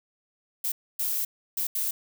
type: noise bursts at uneven times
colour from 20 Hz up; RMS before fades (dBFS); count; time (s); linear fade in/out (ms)
violet; -28; 4; 0.64-0.72 / 0.99-1.25 / 1.57-1.67 / 1.75-1.91; 5
effects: none